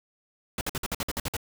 pink noise bursts, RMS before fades -30 dBFS, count 10, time 0.58-1.367 s, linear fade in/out 2 ms, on 31 ms, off 53 ms, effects none

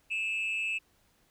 sine tone with amplitude modulation, 2620 Hz, E7, 11 cents flat, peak -24 dBFS, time 0.1-0.79 s, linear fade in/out 20 ms, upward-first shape sine, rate 204 Hz, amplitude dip 75%, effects tanh soft clip ceiling -26 dBFS + pink hiss -68 dBFS RMS until 1.3 s

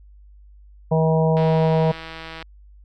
harmonic tone, 160 Hz, D#3, 49 cents sharp, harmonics 1 / 3 / 4 / 5 / 6, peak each -17 / -21 / -23 / -29 / -28 dBFS, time 0.91-1.92 s, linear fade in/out 10 ms
click train, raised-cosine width 0.3 ms, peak -19 dBFS, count 172, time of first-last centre 1.37-2.426 s, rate 162 Hz
effects added 50 Hz sine -44 dBFS peak until 2.84 s

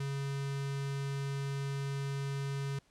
square tone with notch filter, 138.59 Hz, C#3, in tune, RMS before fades -36 dBFS, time 0-2.79 s, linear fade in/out 5 ms, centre 640 Hz, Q 1.6, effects pink hiss -69 dBFS RMS until 2.9 s + low-pass 9000 Hz 12 dB/octave

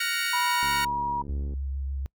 25% pulse chord, Gb major seventh, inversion third, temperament equal with one note detuned, 1396.9 / 1480 / 1864.7 / 2248 Hz, F6 / Gb6 / Bb6 / Db7, 0 / 0 / 0 / +24 cents, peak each -28 / -29 / -27 / -27 dBFS, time 0-0.85 s, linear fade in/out 5 ms
sine tone with pitch glide, 975 to 958.3 Hz, B5 to A#5, -23 to +48 cents, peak -25 dBFS, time 0.33-1.22 s, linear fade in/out 5 ms, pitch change -29 cents, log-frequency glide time 0.46-1.02 s
click train, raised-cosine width 3 ms, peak -28 dBFS, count 65, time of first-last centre 0.63-1.537 s, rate 70.6 Hz
sine tone with vibrato, 68 Hz, C#2, 33 cents flat, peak -28 dBFS, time 1.29-2.06 s, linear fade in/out 0 ms, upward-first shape sine, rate 6.7 Hz, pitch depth 22 cents each way
effects noise-tail reverb RT60 0.1 s tail -25 dB re dry

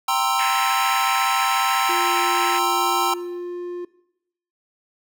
square chord, C dominant seventh, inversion second, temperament equal, 784 / 932.3 / 1046.5 / 1318.5 Hz, G5 / Bb5 / C6 / E6, 0 / 0 / 0 / 0 cents, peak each -25 dBFS, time 0.08-3.14 s, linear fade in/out 5 ms
pink band-pass noise, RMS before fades -29 dBFS, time 0.39-2.59 s, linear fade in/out 2 ms, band 1600 to 2900 Hz, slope 48 dB/octave
triangle tone with pitch glide, 350 to 353 Hz, F4 to F4, +4 to +19 cents, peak -25 dBFS, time 1.89-3.85 s, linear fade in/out 5 ms, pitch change +15 cents, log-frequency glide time 2.6-3.58 s
effects noise-tail reverb RT60 0.8 s tail -19 dB re dry

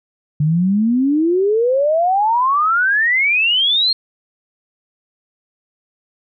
sine exponential sweep, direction up, 145.5 to 4285 Hz, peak -12 dBFS, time 0.4-3.93 s, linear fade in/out 5 ms, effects none

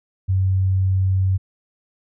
sine tone, 94.7 Hz, F#2, 41 cents sharp, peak -15 dBFS, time 0.28-1.38 s, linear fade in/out 20 ms, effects none

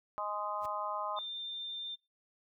harmonic tone, 207.7 Hz, G#3, in tune, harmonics 3 / 4 / 5 / 6, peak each -41 / -41 / -38 / -40 dBFS, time 0.18-1.19 s, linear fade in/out 0 ms
pink noise with exponential growth, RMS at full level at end -46 dBFS, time 0.58-0.66 s, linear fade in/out 5 ms, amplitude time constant 17 ms
sine tone, 3594 Hz, A7, 36 cents sharp, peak -38 dBFS, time 1.16-1.96 s, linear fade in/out 20 ms
effects noise-tail reverb RT60 0.3 s tail -22 dB re dry

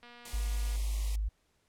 click train, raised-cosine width 0.3 ms, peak -37 dBFS, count 176, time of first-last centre 0.03-0.759 s, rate 240 Hz
white band-stop noise, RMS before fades -45 dBFS, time 0.25-1.16 s, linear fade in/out 5 ms, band 1200 to 1900 Hz, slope 96 dB/octave
sine tone, 51.91 Hz, G#1, in tune, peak -29 dBFS, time 0.33-1.29 s, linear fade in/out 10 ms
effects pink hiss -73 dBFS RMS until 1.68 s + low-pass 11000 Hz 12 dB/octave

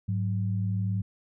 sine tone pair together, 103.92 / 185 Hz, G#2 / F#3, +2 / 0 cents, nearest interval minor seventh, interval 998 cents, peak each -26 / -32 dBFS, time 0.08-1.02 s, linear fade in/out 10 ms, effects none

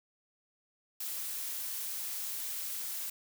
blue noise, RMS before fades -38 dBFS, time 1-3.1 s, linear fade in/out 5 ms, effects none

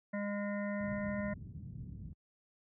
harmonic tone, 203.9 Hz, G#3, 32 cents flat, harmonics 1 / 3 / 5 / 7 / 9 / 10, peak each -36 / -40 / -49 / -50 / -46 / -51 dBFS, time 0.13-1.34 s, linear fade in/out 10 ms
white low-pass noise, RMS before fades -45 dBFS, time 0.8-2.13 s, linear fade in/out 2 ms, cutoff 170 Hz, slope 24 dB/octave
effects high-pass 60 Hz 12 dB/octave

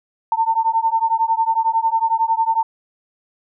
sine beating tone pair, 897 / 908 Hz, A5 / A#5, +33 / -46 cents, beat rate 11 Hz, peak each -18 dBFS, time 0.32-2.63 s, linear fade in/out 2 ms, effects none

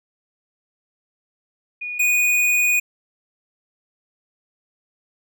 sine / square tone pair in turn, 2454 / 2470 Hz, D#7 / D#7, -25 / -13 cents, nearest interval unison, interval 12 cents, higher second, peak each -26 / -16 dBFS, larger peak second, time 1.81-1.99 / 1.99-2.8 s, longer second, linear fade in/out 10 ms, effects none

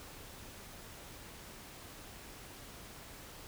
silence, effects pink hiss -51 dBFS RMS until 3.47 s

